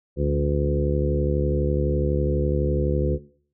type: harmonic tone with a mistuned harmonic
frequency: 72 Hz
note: D2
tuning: 34 cents flat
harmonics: 1 / 2 / 3 / 4 / 5 / 6 / 7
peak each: -24 / -25 / -30 / -32 / -27 / -32 / -28 dBFS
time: 0.16-3.19 s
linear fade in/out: 50 ms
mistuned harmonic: 2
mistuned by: +30 cents
effects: noise-tail reverb RT60 0.5 s tail -18 dB re dry

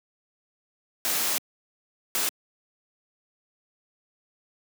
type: noise bursts at uneven times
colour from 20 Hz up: white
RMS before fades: -26 dBFS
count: 2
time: 1.05-1.38 / 2.15-2.29 s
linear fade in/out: 0 ms
effects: high-pass 200 Hz 12 dB/octave

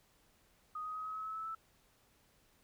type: tone with pitch steps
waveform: sine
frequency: 1244.5 / 1254.6 / 1264.8 / 1275.1 / 1285.4 / 1295.9 / 1306.4 / 1317 Hz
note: D#6 / D#6 / D#6 / D#6 / E6 / E6 / E6 / E6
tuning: 0 / +14 / +28 / +42 / -44 / -30 / -16 / -2 cents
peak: -39 dBFS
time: 0.75-1.55 s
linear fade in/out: 5 ms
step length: 100 ms
effects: pink hiss -70 dBFS RMS until 2.63 s

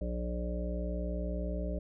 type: harmonic tone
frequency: 59.9 Hz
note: A#1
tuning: 48 cents sharp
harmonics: 1 / 3 / 5 / 7 / 9 / 10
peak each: -34 / -39 / -44 / -46 / -44 / -42 dBFS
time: 0.01-1.79 s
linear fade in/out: 5 ms
effects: none

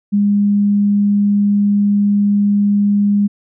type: tone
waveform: sine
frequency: 203.7 Hz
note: G#3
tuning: 33 cents flat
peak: -10 dBFS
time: 0.12-3.28 s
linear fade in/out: 20 ms
effects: none

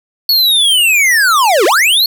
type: linear two-way sweep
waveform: square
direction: down then up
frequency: 4436 to 329.6 to 4436 Hz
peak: -8 dBFS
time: 0.29-2.06 s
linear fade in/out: 2 ms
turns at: 1.65 s
effects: none

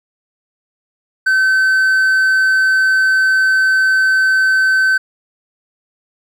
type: tone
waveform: triangle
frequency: 1534 Hz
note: G6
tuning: 38 cents flat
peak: -8 dBFS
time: 1.26-4.98 s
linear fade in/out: 10 ms
effects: none

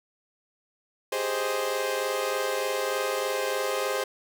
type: chord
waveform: sawtooth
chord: Ab major seventh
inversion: third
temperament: equal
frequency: 392 / 415.3 / 523.3 / 622.3 Hz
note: G4 / Ab4 / C5 / Eb5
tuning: 0 / 0 / 0 / 0 cents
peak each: -31 / -28 / -25 / -31 dBFS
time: 1.12-4.04 s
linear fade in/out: 5 ms
effects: none

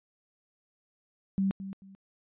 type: tone with echo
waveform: sine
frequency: 193.8 Hz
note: G3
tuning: 20 cents flat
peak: -24 dBFS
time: 1.38-1.51 s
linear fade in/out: 0 ms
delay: 220 ms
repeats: 2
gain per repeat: -12 dB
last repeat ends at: 1.95 s
effects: resampled to 8000 Hz

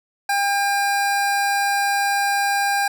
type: tone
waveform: 25% pulse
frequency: 802 Hz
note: G5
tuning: 39 cents sharp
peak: -14 dBFS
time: 0.29-2.88 s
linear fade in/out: 5 ms
effects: none

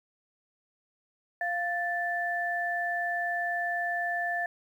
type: tone pair together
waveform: sine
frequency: 696 / 1760 Hz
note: F5 / A6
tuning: -6 / 0 cents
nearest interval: octave + major third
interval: 1606 cents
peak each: -31 / -30 dBFS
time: 1.41-4.46 s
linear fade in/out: 2 ms
effects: 10-bit

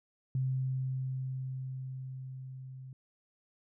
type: tone with level ramp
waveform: sine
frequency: 130.81 Hz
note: C3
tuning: in tune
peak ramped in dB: -28 to -44 dBFS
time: 0.35-2.93 s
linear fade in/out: 2 ms
effects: none

